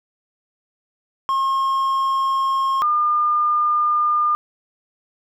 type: tone pair in turn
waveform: triangle / sine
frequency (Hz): 1076 / 1207.8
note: C6 / D6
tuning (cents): +48 / +48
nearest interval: major second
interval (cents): 200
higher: second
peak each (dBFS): -15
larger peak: neither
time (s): 1.29-2.82 / 2.82-4.35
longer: neither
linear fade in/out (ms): 0
effects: none